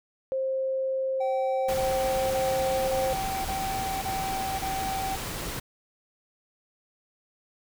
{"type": "tone", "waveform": "sine", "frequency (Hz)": 529, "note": "C5", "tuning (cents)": 19, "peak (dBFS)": -25, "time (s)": [0.32, 3.13], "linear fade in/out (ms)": 0}
{"type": "tone bursts", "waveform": "triangle", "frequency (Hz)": 771, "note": "G5", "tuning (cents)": -29, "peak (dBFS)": -27, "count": 7, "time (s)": [1.2, 5.16], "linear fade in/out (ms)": 10, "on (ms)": 540, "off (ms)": 30}
{"type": "noise", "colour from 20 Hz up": "pink", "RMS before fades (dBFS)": -34, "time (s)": [1.68, 5.6], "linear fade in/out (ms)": 10}
{"effects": []}